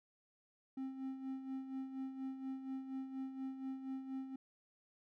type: tone with tremolo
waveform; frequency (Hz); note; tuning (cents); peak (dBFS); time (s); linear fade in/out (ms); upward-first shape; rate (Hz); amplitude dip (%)
triangle; 265.2; C4; +23; -37; 0.77-4.36; 5; sine; 4.2; 60
effects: none